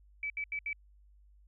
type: tone bursts at uneven times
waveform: sine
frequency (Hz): 2300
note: D7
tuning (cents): -37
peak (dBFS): -33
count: 4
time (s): 0.23-0.3 / 0.37-0.44 / 0.52-0.59 / 0.66-0.73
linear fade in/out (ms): 2
effects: added 50 Hz sine -58 dBFS peak until 1.47 s